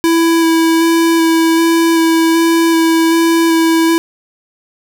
square tone with vibrato, 329.6 Hz, E4, in tune, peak -9 dBFS, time 0.04-3.98 s, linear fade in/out 0 ms, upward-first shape square, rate 1.3 Hz, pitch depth 10 cents each way, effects none

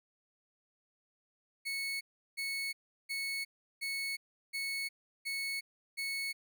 30% pulse tone bursts, 2205 Hz, C#7, 10 cents flat, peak -32 dBFS, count 7, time 1.65-6.33 s, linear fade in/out 20 ms, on 360 ms, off 360 ms, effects none

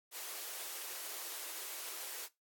white high-pass noise, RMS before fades -44 dBFS, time 0.11-2.29 s, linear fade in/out 50 ms, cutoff 320 Hz, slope 96 dB/octave, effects noise-tail reverb RT60 0.2 s tail -20 dB re dry + AAC 64 kbps

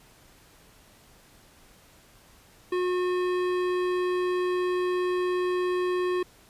sine tone with hard clipping, 361.7 Hz, F#4, 39 cents flat, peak -26 dBFS, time 2.72-6.23 s, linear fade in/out 5 ms, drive 15 dB, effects pink hiss -56 dBFS RMS until 6.49 s + resampled to 32000 Hz

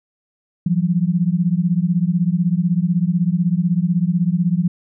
sine beating tone pair, 168.2 / 184.2 Hz, E3 / F#3, +35 / -7 cents, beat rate 16 Hz, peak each -17 / -18 dBFS, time 0.66-4.68 s, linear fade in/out 5 ms, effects none

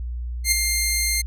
10% pulse tone with ADSR envelope, 2108 Hz, C7, 12 cents sharp, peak -5 dBFS, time 0.44-1.22 s, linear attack 79 ms, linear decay 8 ms, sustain -6 dB, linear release 12 ms, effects added 60 Hz sine -26 dBFS peak until 1.26 s + resampled to 32000 Hz

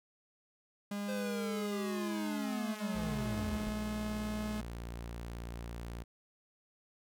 45% pulse tone with pitch glide, 203.6 to 212.7 Hz, G#3 to G#3, -34 to +42 cents, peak -36 dBFS, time 0.91-4.61 s, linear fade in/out 5 ms, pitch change +76 cents, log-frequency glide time 1.47-2.63 s
square linear sweep, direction down, 523.3 to 43.32 Hz, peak -39 dBFS, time 1.08-3.7 s, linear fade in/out 10 ms
sawtooth tone, 58.27 Hz, A#1, in tune, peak -37 dBFS, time 2.94-6.04 s, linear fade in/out 20 ms
effects none

